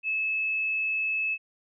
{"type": "tone", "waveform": "sine", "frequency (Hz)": 2600, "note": "E7", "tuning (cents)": -24, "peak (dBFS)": -25, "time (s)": [0.03, 1.38], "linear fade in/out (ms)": 50, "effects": []}